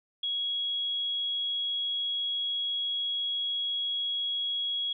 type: tone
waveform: sine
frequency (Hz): 3322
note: G#7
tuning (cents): 0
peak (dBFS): -28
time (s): 0.23-4.93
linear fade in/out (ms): 5
effects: none